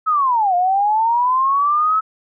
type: linear two-way sweep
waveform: sine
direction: down then up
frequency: 1304 to 700 to 1304 Hz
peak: -13 dBFS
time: 0.06-2.01 s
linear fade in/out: 20 ms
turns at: 0.55 s
effects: none